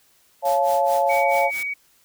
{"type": "chord", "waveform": "sine", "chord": "Db augmented", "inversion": "none", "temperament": "just", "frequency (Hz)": [554.4, 693, 866.2], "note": ["Db5", "F5", "A5"], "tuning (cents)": [0, -14, -27], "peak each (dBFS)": -21, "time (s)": [0.42, 1.51], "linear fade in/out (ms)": 50}
{"type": "noise with tremolo", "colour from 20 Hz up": "white", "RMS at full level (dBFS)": -35, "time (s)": [0.45, 1.63], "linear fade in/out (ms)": 2, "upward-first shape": "sine", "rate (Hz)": 4.6, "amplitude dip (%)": 95}
{"type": "tone", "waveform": "sine", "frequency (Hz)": 2258, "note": "C#7", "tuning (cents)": 31, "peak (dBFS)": -24, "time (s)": [1.09, 1.74], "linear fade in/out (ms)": 10}
{"effects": ["white hiss -59 dBFS RMS until 2.04 s"]}